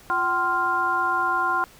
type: harmonic tone with a mistuned harmonic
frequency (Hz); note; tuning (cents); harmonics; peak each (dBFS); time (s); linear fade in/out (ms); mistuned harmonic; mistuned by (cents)
349.2; F4; 0; 1 / 2 / 3 / 4; -34 / -28 / -23 / -24; 0.1-1.64; 0; 2; +150
effects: pink hiss -50 dBFS RMS until 1.79 s